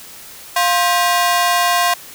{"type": "ring-modulated tone", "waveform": "sawtooth", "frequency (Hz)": 880, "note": "A5", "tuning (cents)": 0, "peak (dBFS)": -6, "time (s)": [0.56, 1.94], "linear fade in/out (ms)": 5, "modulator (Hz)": 178, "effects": ["white hiss -37 dBFS RMS until 2.14 s"]}